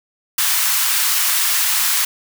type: high-pass noise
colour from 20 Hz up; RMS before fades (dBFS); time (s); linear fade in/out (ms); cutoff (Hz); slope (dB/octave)
white; -17; 0.38-2.05; 5; 960; 24
effects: none